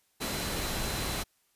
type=tone in noise; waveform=sine; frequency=4049 Hz; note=B7; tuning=42 cents sharp; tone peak=-43 dBFS; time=0.2-1.24 s; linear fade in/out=20 ms; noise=pink; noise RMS=-33 dBFS; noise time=0.2-1.24 s; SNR=-13 dB; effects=white hiss -71 dBFS RMS until 1.55 s + resampled to 32000 Hz